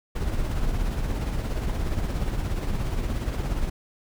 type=noise with tremolo; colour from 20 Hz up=brown; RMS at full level=-24 dBFS; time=0.15-3.7 s; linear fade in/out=10 ms; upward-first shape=triangle; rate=17 Hz; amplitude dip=50%; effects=none